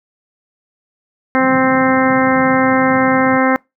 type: harmonic tone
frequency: 261.6 Hz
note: C4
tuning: in tune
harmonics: 1 / 2 / 3 / 4 / 5 / 6 / 7 / 8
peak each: -14 / -17 / -19 / -20 / -21 / -22 / -22 / -23 dBFS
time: 1.35-3.56 s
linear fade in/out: 0 ms
type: band-pass noise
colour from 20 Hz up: white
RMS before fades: -29 dBFS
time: 1.39-3.41 s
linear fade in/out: 50 ms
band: 120 to 210 Hz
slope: 24 dB/octave
effects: noise-tail reverb RT60 0.2 s tail -25 dB re dry